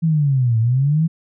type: linear two-way sweep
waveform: sine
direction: down then up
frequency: 166.9 to 110 to 166.9 Hz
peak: -13 dBFS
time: 0.02-1.08 s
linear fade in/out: 20 ms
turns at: 0.59 s
effects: none